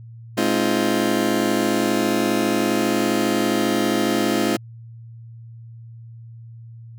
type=chord; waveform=30% pulse; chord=F minor seventh; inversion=first; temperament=just; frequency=209.5 / 261.9 / 314.3 / 349.2 Hz; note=Ab3 / C4 / Eb4 / F4; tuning=+15 / +2 / +18 / 0 cents; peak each=-21 dBFS; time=0.37-4.57 s; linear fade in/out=10 ms; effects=added 115 Hz sine -37 dBFS peak until 6.98 s